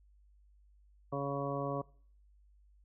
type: harmonic tone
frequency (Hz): 140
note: C#3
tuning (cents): +18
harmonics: 1 / 2 / 3 / 4 / 5 / 7 / 8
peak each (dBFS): -39 / -41 / -41 / -39 / -43 / -46 / -42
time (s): 1.12-1.82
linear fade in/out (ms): 10
effects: noise-tail reverb RT60 0.5 s tail -22 dB re dry + added 50 Hz sine -61 dBFS peak until 2.84 s